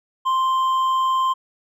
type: tone with hard clipping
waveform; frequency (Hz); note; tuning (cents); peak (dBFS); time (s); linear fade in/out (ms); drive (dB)
sine; 1046.5; C6; 0; -18; 0.25-1.34; 20; 4
effects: none